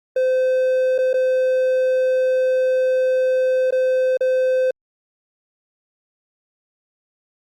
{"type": "tone with dropouts", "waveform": "triangle", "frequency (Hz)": 515, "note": "C5", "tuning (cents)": -28, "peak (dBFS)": -13, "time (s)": [0.16, 4.71], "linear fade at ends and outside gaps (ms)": 5, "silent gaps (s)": [[0.981, 0.986], [1.132, 1.14], [3.708, 3.723], [4.172, 4.207]], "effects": ["Opus 48 kbps"]}